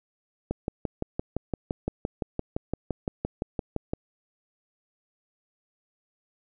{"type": "click train", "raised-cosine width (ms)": 2, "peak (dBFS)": -14, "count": 21, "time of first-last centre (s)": [0.51, 3.935], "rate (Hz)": 5.84, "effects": []}